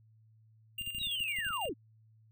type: tone with tremolo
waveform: square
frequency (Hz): 2800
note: F7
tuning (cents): +4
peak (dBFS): -36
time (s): 0.78-1.69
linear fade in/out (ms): 5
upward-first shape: square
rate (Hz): 12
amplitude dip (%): 55
type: clicks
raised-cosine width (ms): 5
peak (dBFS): -37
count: 12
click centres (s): 0.813 / 0.875 / 0.949 / 0.983 / 1.015 / 1.071 / 1.206 / 1.387 / 1.466 / 1.506 / 1.655 / 1.694
type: linear sweep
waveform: sine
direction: down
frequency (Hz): 3952 to 210.1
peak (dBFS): -34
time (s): 0.99-1.74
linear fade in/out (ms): 20
effects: added 110 Hz sine -60 dBFS peak until 2.31 s